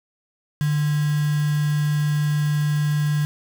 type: tone with quantisation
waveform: sine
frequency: 148.9 Hz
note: D3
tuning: 24 cents sharp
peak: -18 dBFS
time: 0.61-3.25 s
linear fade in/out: 0 ms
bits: 5
effects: none